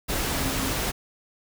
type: tone in noise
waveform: sine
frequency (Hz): 266.9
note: C4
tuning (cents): +35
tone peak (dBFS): -33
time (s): 0.32-0.72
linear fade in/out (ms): 20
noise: pink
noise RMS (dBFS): -27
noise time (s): 0.08-0.92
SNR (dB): -9
effects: none